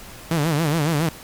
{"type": "tone with vibrato", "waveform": "sawtooth", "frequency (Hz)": 155.56, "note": "D#3", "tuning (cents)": 0, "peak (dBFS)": -14, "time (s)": [0.31, 1.09], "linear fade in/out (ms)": 2, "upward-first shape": "sine", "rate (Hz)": 7.2, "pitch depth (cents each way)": 150, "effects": ["pink hiss -40 dBFS RMS until 1.23 s", "MP3 96 kbps"]}